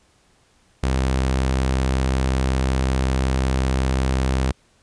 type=tone; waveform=sawtooth; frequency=65.41 Hz; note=C2; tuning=in tune; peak=-14 dBFS; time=0.83-4.52 s; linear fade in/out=5 ms; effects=pink hiss -59 dBFS RMS until 4.82 s + resampled to 22050 Hz